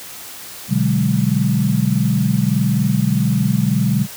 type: chord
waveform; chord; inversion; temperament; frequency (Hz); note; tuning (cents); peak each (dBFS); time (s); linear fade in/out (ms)
sine; G# half-diminished seventh; first; equal with one note detuned; 123.47 / 146.83 / 186.07 / 207.7; B2 / D3 / F#3 / G#3; 0 / 0 / +10 / 0; -19; 0.68-4.07; 50
effects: white hiss -34 dBFS RMS until 4.16 s + high-pass 60 Hz 12 dB/octave